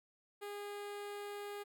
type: tone with notch filter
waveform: sawtooth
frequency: 409.1 Hz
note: G#4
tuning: 26 cents flat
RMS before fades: -45 dBFS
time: 0.41-1.64 s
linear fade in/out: 20 ms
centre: 5800 Hz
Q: 1.7
effects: none